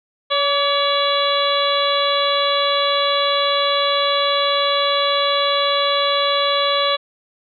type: harmonic tone with a mistuned harmonic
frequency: 565 Hz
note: C#5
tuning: 33 cents sharp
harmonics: 1 / 2 / 3 / 4 / 5 / 6 / 7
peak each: -20 / -20 / -29 / -28 / -29 / -22 / -24 dBFS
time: 0.3-6.97 s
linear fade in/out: 20 ms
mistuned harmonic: 2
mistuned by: +29 cents
effects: none